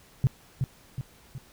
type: tone with echo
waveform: sine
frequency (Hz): 131.6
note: C3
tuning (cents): +10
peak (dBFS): -16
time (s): 0.24-0.27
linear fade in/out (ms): 0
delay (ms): 370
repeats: 3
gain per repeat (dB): -6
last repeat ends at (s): 1.38
effects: tanh soft clip ceiling -13 dBFS + pink hiss -56 dBFS RMS until 1.52 s